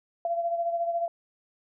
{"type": "beating tone pair", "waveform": "sine", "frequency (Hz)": [680, 694], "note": ["F5", "F5"], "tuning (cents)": [-46, -11], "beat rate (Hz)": 14, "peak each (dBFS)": [-26, -34], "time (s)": [0.25, 1.08], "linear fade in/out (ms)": 2, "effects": []}